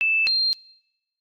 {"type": "tone pair in turn", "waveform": "sine", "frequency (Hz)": [2637, 4186], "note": ["E7", "C8"], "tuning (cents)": [0, 0], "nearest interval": "minor sixth", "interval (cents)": 800, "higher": "second", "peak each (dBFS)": [-18, -18], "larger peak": "neither", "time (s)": [[0.01, 0.27], [0.27, 0.53]], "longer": "neither", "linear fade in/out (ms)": 0, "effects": ["noise-tail reverb RT60 1.0 s tail -25 dB re dry", "AAC 64 kbps"]}